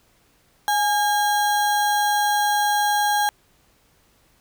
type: tone with sample-and-hold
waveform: sine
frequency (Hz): 830.6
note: G#5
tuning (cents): 0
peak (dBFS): -17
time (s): 0.68-3.29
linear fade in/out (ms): 0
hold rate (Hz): 2450
effects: pink hiss -60 dBFS RMS until 4.4 s